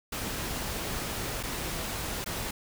pink noise with dropouts, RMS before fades -34 dBFS, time 0.12-2.51 s, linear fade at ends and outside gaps 5 ms, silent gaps 1.43-1.434 / 2.244-2.26 s, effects none

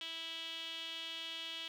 sawtooth tone with band-pass filter, 327.9 Hz, E4, 9 cents flat, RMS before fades -44 dBFS, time 0.01-1.68 s, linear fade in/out 2 ms, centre 3200 Hz, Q 6.3, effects 11-bit

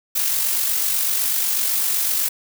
blue noise with amplitude modulation, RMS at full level -19 dBFS, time 0.15-2.29 s, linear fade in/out 10 ms, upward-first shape sine, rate 48 Hz, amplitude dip 35%, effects none

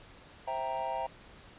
triangle chord, C dominant seventh, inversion none, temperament equal with one note detuned, 526.3 / 659.3 / 784 / 932.3 Hz, C5 / E5 / G5 / Bb5, +10 / 0 / 0 / 0 cents, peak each -39 / -36 / -35 / -34 dBFS, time 0.47-1.07 s, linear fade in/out 10 ms, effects pink hiss -54 dBFS RMS until 1.58 s + resampled to 8000 Hz

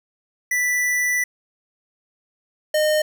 square tone pair in turn, 1975.5 / 612.3 Hz, B6 / D#5, 0 / -28 cents, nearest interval octave + minor sixth, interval 2028 cents, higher first, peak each -19 / -17 dBFS, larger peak second, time 0.51-1.24 / 2.74-3.02 s, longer first, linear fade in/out 5 ms, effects none

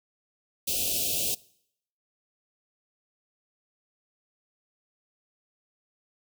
white band-stop noise, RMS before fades -28 dBFS, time 0.67-1.35 s, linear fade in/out 10 ms, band 710 to 2500 Hz, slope 96 dB/octave, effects noise-tail reverb RT60 0.7 s tail -23 dB re dry

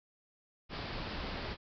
pink low-pass noise, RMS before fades -40 dBFS, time 0.69-1.57 s, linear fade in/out 50 ms, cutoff 5100 Hz, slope 96 dB/octave, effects none

